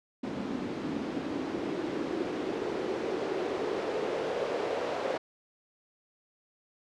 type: noise with band-pass filter sweep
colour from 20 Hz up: white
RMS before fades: -33 dBFS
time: 0.23-5.18 s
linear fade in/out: 10 ms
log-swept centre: 250 to 520 Hz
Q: 3.2
effects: low-pass 5000 Hz 12 dB/octave